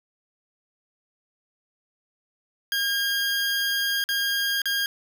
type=tone with dropouts; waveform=20% pulse; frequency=1618 Hz; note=G#6; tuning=46 cents flat; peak=-18 dBFS; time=2.72-4.86 s; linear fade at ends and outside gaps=1 ms; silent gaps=4.04-4.089 / 4.618-4.656 s; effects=none